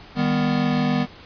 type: chord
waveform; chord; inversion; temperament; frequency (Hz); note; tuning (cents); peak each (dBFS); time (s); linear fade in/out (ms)
square; Eb augmented; none; equal with one note detuned; 155.56 / 200.1 / 246.9; Eb3 / G3 / B3; 0 / +36 / 0; -25 / -25 / -22; 0.15-1.07; 50
effects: pink hiss -44 dBFS RMS until 1.25 s + resampled to 11025 Hz